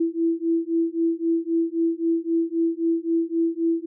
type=beating tone pair; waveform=sine; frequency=329.8 / 333.6 Hz; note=E4 / E4; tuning=+1 / +21 cents; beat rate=3.8 Hz; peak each=-23 dBFS; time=0-3.86 s; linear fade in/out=10 ms; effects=none